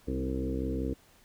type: harmonic tone with a mistuned harmonic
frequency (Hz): 65.41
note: C2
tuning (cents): 0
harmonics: 1 / 2 / 3 / 4 / 5 / 6 / 7 / 8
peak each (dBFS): -34 / -40 / -39 / -35 / -38 / -44 / -38 / -46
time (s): 0.07-0.94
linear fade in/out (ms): 10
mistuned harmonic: 4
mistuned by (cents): +25
effects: pink hiss -61 dBFS RMS until 1.24 s